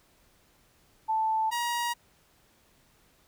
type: tone pair in turn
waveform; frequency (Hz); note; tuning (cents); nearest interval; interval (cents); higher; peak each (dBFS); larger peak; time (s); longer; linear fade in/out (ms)
sine / sawtooth; 880 / 950.9; A5 / A#5; 0 / +34; minor second; 134; second; -24; neither; 1.08-1.51 / 1.51-1.94; neither; 20
effects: pink hiss -64 dBFS RMS until 3.27 s